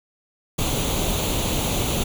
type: noise with comb filter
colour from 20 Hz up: pink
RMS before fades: -23 dBFS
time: 0.58-2.04 s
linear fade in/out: 10 ms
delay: 0.29 ms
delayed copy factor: +0.65
effects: none